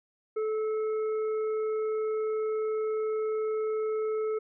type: harmonic tone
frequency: 434.3 Hz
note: A4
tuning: 23 cents flat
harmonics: 1 / 3 / 5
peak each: -27 / -41 / -52 dBFS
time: 0.36-4.39 s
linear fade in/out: 10 ms
effects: none